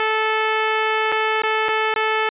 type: tone with dropouts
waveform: 10% pulse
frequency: 436.8 Hz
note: A4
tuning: 13 cents flat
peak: -9 dBFS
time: 0-2.29 s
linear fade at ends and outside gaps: 1 ms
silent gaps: 1.119-1.123 / 1.42-1.435 / 1.685-1.689 / 1.94-1.961 s
effects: resampled to 8000 Hz